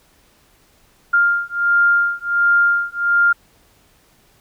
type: beating tone pair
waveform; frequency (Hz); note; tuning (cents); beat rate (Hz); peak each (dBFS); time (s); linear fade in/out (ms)
sine; 1400 / 1401.4; F6 / F6; +4 / +6; 1.4; -16 / -16; 1.13-3.33; 10
effects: pink hiss -55 dBFS RMS until 4.4 s